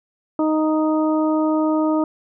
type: harmonic tone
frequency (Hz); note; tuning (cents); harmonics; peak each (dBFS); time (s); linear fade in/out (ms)
311.1; D#4; 0; 1 / 2 / 3 / 4; -17 / -23 / -27 / -29; 0.39-2.04; 2
effects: none